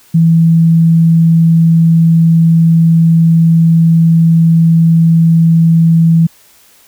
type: tone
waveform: sine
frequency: 164.7 Hz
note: E3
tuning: 1 cent flat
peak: -4 dBFS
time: 0.14-6.27 s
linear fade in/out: 10 ms
effects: white hiss -45 dBFS RMS until 6.87 s